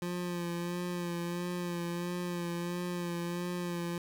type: tone with vibrato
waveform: 25% pulse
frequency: 174.61 Hz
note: F3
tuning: in tune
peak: -30 dBFS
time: 0.02-3.98 s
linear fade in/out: 2 ms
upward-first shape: sine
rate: 1.5 Hz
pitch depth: 29 cents each way
effects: 10-bit